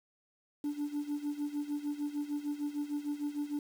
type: tone with tremolo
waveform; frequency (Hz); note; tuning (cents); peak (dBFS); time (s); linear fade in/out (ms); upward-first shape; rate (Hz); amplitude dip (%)
sine; 292.2; D4; -9; -28; 0.64-3.59; 2; sine; 6.6; 85
effects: tanh soft clip ceiling -30 dBFS + 9-bit